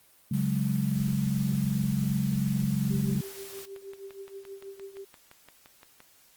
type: chord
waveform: sine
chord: C# suspended fourth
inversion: none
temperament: equal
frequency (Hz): 138.59 / 185 / 207.7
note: C#3 / F#3 / G#3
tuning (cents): 0 / 0 / 0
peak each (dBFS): -28 / -30 / -29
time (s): 0.31-3.21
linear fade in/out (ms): 5
type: noise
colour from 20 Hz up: white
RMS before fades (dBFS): -45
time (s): 0.33-3.66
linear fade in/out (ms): 10
type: tone with tremolo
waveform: sine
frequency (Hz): 392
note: G4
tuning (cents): 0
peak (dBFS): -37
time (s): 2.9-5.05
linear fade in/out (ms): 10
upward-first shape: triangle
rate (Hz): 6.3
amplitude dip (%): 85
type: click train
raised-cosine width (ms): 0.3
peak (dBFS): -33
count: 15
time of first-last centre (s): 3.59-6.004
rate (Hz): 5.8
effects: white hiss -60 dBFS RMS until 6.36 s + Opus 32 kbps